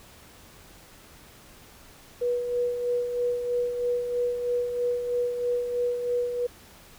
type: tone with tremolo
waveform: sine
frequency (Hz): 486.5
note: B4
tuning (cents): -26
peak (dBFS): -22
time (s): 2.21-6.47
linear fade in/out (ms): 10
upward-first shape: sine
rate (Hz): 3.1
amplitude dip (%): 50
effects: pink hiss -51 dBFS RMS until 6.98 s